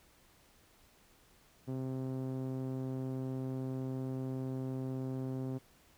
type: tone with low-pass filter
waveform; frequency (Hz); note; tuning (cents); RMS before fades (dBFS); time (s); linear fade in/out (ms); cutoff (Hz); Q
5% pulse; 130.81; C3; 0; -38; 1.67-5.59; 20; 260; 0.94
effects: pink hiss -65 dBFS RMS until 5.97 s